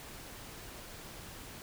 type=silence; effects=pink hiss -48 dBFS RMS until 1.62 s